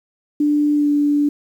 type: tone with pitch glide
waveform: sine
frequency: 295 to 291.3 Hz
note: D4 to D4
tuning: +8 to -14 cents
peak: -13 dBFS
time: 0.4-1.29 s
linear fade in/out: 5 ms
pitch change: -22 cents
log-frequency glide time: 0.74-0.89 s
effects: 8-bit